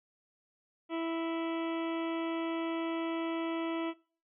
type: harmonic tone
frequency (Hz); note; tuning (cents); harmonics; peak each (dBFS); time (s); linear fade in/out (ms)
329.6; E4; 0; 1 / 2 / 3 / 4 / 6 / 7 / 8 / 9 / 10; -33 / -39 / -43 / -45 / -49 / -50 / -51 / -52 / -53; 0.89-3.94; 50
effects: noise-tail reverb RT60 0.4 s tail -22 dB re dry